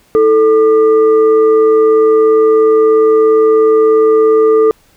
sine tone with frequency modulation, 440 Hz, A4, in tune, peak -5 dBFS, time 0.15-4.71 s, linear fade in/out 0 ms, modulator 763 Hz, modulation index 0.43, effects pink hiss -50 dBFS RMS until 4.96 s

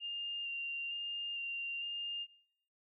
sine tone with vibrato, 2794 Hz, F7, in tune, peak -37 dBFS, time 0-2.27 s, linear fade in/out 50 ms, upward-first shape square, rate 1.1 Hz, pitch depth 12 cents each way, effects noise-tail reverb RT60 0.7 s tail -22 dB re dry

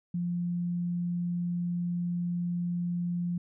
sine tone, 174.61 Hz, F3, in tune, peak -28 dBFS, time 0.14-3.38 s, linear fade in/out 5 ms, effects none

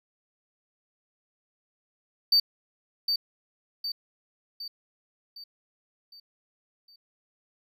triangle tone with echo, 4600 Hz, D8, 37 cents flat, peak -16 dBFS, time 2.32-2.4 s, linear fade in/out 5 ms, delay 760 ms, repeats 6, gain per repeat -6 dB, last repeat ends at 6.96 s, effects none

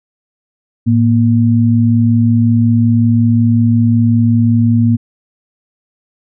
sine tone pair together, 110.1 / 235.5 Hz, A2 / A#3, +2 / +18 cents, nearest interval octave + minor second, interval 1316 cents, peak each -10 dBFS, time 0.86-4.97 s, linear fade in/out 20 ms, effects none

